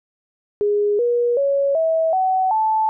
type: tone with pitch steps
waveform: sine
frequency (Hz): 412.8 / 479.7 / 557.4 / 647.8 / 752.7 / 874.7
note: G#4 / A#4 / C#5 / E5 / F#5 / A5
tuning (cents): -10 / +50 / +9 / -30 / +29 / -10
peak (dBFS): -15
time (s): 0.61-2.89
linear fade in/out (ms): 0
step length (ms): 380
effects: none